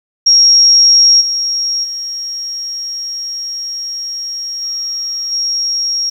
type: tone with level steps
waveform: sine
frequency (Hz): 5590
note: F8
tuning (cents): +1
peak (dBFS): -4 / -13 / -19 / -17 / -13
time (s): 0.26-6.1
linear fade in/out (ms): 10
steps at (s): 1.2 / 1.83 / 4.61 / 5.31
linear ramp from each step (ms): 20
effects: 7-bit